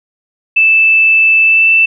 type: tone with pitch glide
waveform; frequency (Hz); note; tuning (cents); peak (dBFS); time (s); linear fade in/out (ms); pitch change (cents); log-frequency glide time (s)
sine; 2637 to 2657; E7 to E7; 0 to +13; -5; 0.56-1.86; 10; +13; 1.44-1.7
effects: none